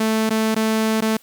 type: tone with dropouts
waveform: sawtooth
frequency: 220 Hz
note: A3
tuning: in tune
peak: -13 dBFS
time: 0-1.17 s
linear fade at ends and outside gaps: 5 ms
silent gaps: 0.295-0.305 / 0.547-0.561 / 1.008-1.02 s
effects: white hiss -53 dBFS RMS until 1.22 s